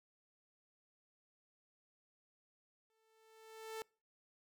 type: tone with exponential growth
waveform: sawtooth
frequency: 442.5 Hz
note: A4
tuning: 10 cents sharp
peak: -37 dBFS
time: 2.9-3.82 s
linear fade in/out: 0 ms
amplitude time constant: 200 ms
effects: noise-tail reverb RT60 0.4 s tail -26 dB re dry